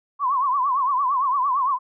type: tone with vibrato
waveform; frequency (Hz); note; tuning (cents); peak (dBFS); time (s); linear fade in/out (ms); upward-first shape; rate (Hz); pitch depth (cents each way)
sine; 1069; C6; +37; -18; 0.19-1.79; 50; triangle; 8.8; 160
effects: none